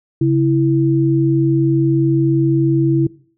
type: tone pair together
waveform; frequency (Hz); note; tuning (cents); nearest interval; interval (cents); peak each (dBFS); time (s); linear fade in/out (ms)
sine; 137.54 / 329.6; C#3 / E4; -13 / 0; octave + minor third; 1513; -14; 0.21-3.07; 5
effects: noise-tail reverb RT60 0.5 s tail -21 dB re dry